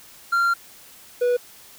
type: tone pair in turn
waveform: triangle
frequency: 1383 / 489 Hz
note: F6 / B4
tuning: -17 / -17 cents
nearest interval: octave + tritone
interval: 1800 cents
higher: first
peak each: -15 dBFS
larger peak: neither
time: 0.32-0.54 / 1.21-1.37 s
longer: first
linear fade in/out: 10 ms
effects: white hiss -47 dBFS RMS until 1.78 s